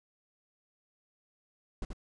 brown noise with echo, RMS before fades -35 dBFS, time 1.82-1.85 s, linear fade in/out 2 ms, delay 82 ms, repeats 1, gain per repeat -4 dB, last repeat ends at 1.932 s, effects resampled to 22050 Hz

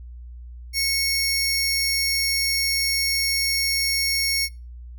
sawtooth tone pair together, 2192 / 5523 Hz, C#7 / F8, -20 / -20 cents, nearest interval octave + major third, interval 1600 cents, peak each -21 / -20 dBFS, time 0.73-4.49 s, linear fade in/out 50 ms, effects noise-tail reverb RT60 0.3 s tail -22 dB re dry + added 60 Hz sine -36 dBFS peak until 4.98 s

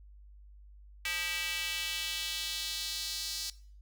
square tone with high-pass filter sweep, 176.7 Hz, F3, 21 cents sharp, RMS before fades -36 dBFS, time 1.05-3.5 s, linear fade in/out 2 ms, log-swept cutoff 2300 to 4700 Hz, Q 2.3, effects noise-tail reverb RT60 0.5 s tail -19 dB re dry + added 50 Hz sine -51 dBFS peak until 3.81 s

